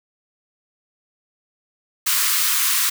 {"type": "high-pass noise", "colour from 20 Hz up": "white", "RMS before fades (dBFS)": -19, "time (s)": [2.06, 2.9], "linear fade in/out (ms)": 10, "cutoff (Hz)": 1000, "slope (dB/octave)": 96, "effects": []}